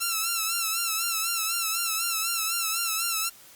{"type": "tone with vibrato", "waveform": "5% pulse", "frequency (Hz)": 1339, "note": "E6", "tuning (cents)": 27, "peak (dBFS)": -14, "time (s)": [0, 3.3], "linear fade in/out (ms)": 20, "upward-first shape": "sine", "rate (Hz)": 4, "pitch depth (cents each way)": 63, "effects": ["white hiss -51 dBFS RMS until 3.55 s", "Opus 48 kbps"]}